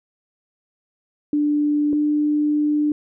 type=tone pair in turn; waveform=sine; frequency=295.2 / 297.9 Hz; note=D4 / D4; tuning=+9 / +25 cents; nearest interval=unison; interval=16 cents; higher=second; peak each=-16 dBFS; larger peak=neither; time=1.33-1.93 / 1.93-2.92 s; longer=second; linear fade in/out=2 ms; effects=none